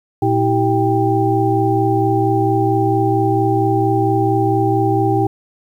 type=tone cluster; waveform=sine; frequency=114.9 / 323.1 / 387.5 / 790 Hz; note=A#2 / E4 / G4 / G5; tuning=-25 / -35 / -20 / +13 cents; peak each=-18 dBFS; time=0.22-5.27 s; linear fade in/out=5 ms; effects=8-bit